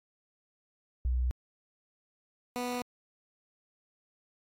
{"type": "tone pair in turn", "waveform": ["sine", "15% pulse"], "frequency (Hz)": [62, 246.1], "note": ["B1", "B3"], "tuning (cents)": [7, -6], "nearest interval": "2 octaves", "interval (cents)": 2387, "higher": "second", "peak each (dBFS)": [-26, -26], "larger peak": "neither", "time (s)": [[1.05, 1.31], [2.56, 2.82]], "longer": "neither", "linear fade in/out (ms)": 0, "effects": ["AAC 48 kbps"]}